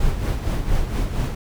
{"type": "noise with tremolo", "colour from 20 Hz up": "brown", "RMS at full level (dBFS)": -19, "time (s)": [0, 1.35], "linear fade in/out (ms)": 5, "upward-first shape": "sine", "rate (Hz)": 4.3, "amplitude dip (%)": 55, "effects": []}